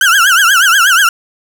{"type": "tone with vibrato", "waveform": "35% pulse", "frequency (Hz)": 1482, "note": "F#6", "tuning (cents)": 2, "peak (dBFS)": -4, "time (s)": [0.01, 1.09], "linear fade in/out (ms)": 2, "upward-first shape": "triangle", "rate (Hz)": 8.3, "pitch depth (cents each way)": 220, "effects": []}